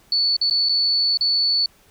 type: tone with dropouts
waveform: sine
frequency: 4456 Hz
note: C#8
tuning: 8 cents sharp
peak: -16 dBFS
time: 0.12-1.66 s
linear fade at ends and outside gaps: 2 ms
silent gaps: 0.366-0.413 / 0.499-0.509 / 0.688-0.693 / 1.173-1.209 s
effects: pink hiss -55 dBFS RMS until 1.9 s